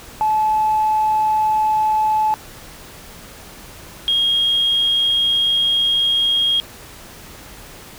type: tone pair in turn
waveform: sine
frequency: 863 / 3258 Hz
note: A5 / G#7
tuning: -34 / -34 cents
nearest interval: octave + major seventh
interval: 2300 cents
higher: second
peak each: -13 dBFS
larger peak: neither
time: 0.21-2.34 / 4.08-6.6 s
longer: second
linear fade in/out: 0 ms
effects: tanh soft clip ceiling -9 dBFS + pink hiss -39 dBFS RMS until 7.98 s